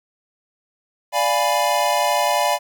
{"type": "chord", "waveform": "square", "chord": "D diminished seventh", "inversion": "none", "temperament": "equal", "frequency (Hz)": [587.3, 698.5, 830.6, 987.8], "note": ["D5", "F5", "Ab5", "Cb6"], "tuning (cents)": [0, 0, 0, 0], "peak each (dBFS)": -23, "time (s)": [1.12, 2.59], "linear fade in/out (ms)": 50, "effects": ["9-bit"]}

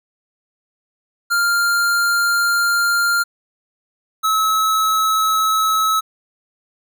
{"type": "tone pair in turn", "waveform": "square", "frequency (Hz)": [1396.9, 1293.6], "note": ["F6", "E6"], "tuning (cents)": [0, -33], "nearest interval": "minor second", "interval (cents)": 133, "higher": "first", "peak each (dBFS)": [-15, -15], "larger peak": "neither", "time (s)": [[1.3, 3.24], [4.23, 6.01]], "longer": "first", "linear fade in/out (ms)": 20, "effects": []}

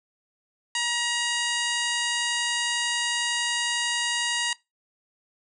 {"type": "harmonic tone", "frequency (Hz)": 951, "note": "A#5", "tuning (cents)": 34, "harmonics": [1, 2, 3, 4, 5, 6, 7, 8, 9, 10], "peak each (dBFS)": [-33, -30, -30, -34, -35, -44, -34, -36, -42, -41], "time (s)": [0.75, 4.53], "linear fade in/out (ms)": 2, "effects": ["noise-tail reverb RT60 0.2 s tail -20 dB re dry"]}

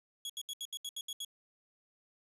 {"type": "tone bursts", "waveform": "sawtooth", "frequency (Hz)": 3342, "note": "G#7", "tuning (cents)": 10, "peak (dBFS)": -35, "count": 9, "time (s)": [0.25, 1.248], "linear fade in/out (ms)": 2, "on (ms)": 46, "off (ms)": 73, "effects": ["resampled to 32000 Hz", "11-bit"]}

